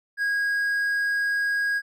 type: tone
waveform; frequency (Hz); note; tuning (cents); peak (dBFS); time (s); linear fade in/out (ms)
triangle; 1642; G#6; -20; -20; 0.17-1.82; 50
effects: none